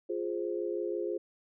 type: chord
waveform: sine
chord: F minor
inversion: none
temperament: equal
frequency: 349.2 / 415.3 / 523.3 Hz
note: F4 / Ab4 / C5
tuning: 0 / 0 / 0 cents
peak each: -34 / -35 / -38 dBFS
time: 0.09-1.18 s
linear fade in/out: 10 ms
effects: none